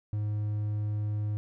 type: tone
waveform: triangle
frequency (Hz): 105.1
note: G#2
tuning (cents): +21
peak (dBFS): -26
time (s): 0.13-1.37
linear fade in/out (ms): 0
effects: none